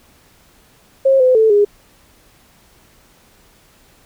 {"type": "tone with pitch steps", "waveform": "sine", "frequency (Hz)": [537, 510, 441.3, 410.8], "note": ["C5", "C5", "A4", "G#4"], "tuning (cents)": [45, -44, 5, -19], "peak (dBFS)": -8, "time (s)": [1.05, 1.65], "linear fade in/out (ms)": 10, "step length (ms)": 150, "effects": ["pink hiss -51 dBFS RMS until 4.05 s"]}